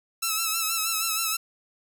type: tone with vibrato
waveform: 5% pulse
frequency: 1315 Hz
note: E6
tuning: 5 cents flat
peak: -13 dBFS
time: 0.22-1.37 s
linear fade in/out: 10 ms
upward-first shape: sine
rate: 6.3 Hz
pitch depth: 47 cents each way
effects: none